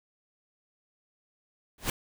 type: noise with exponential growth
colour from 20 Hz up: pink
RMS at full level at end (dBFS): -23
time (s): 1.78-1.9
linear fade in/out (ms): 2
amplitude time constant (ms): 26
effects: none